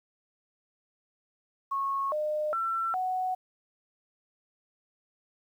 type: tone with pitch steps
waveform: sine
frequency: 1097 / 607 / 1345 / 742 Hz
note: C#6 / D#5 / E6 / F#5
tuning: -18 / -43 / +34 / +5 cents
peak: -27 dBFS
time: 1.71-3.35 s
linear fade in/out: 10 ms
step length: 410 ms
effects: 10-bit